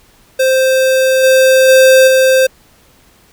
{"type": "tone with level steps", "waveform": "square", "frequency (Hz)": 523.3, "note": "C5", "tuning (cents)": 0, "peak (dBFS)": [-9, -6, -4, -7], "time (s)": [0.39, 2.47], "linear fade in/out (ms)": 10, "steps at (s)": [1.23, 1.68, 2.07], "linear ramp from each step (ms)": 10, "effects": ["pink hiss -48 dBFS RMS until 3.32 s"]}